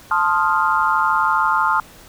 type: chord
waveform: sine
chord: F dominant seventh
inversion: first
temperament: equal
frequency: 880 / 1046.5 / 1244.5 / 1396.9 Hz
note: A5 / C6 / Eb6 / F6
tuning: 0 / 0 / 0 / 0 cents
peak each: -20 dBFS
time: 0.11-1.8 s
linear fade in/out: 2 ms
effects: pink hiss -44 dBFS RMS until 2.08 s